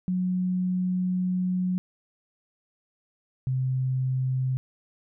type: tone pair in turn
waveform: sine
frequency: 182.8 / 129.9 Hz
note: F#3 / C3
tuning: -21 / -12 cents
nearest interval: tritone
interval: 591 cents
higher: first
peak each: -23 dBFS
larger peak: neither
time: 0.08-1.78 / 3.47-4.57 s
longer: first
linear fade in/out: 0 ms
effects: none